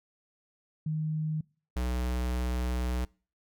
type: tone pair in turn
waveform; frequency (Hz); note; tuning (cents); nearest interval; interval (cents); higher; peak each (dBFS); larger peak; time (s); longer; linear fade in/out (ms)
sine / square; 155.56 / 61.73; D#3 / B1; 0 / 0; octave + major third; 1600; first; -28 / -29; first; 0.86-1.41 / 1.76-3.05; second; 5
effects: noise-tail reverb RT60 0.4 s tail -25 dB re dry